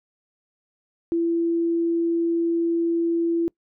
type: tone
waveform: sine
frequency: 336 Hz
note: E4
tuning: 33 cents sharp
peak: -19 dBFS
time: 1.12-3.48 s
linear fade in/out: 0 ms
effects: noise-tail reverb RT60 0.1 s tail -26 dB re dry